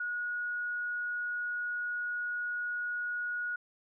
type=tone; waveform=sine; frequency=1452 Hz; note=F#6; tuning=33 cents flat; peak=-32 dBFS; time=0-3.56 s; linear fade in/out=5 ms; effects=none